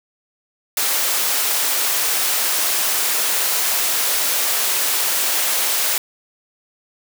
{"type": "high-pass noise", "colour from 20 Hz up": "white", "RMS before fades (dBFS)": -19, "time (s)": [0.77, 5.98], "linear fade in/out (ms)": 2, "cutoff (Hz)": 440, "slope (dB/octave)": 12, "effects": []}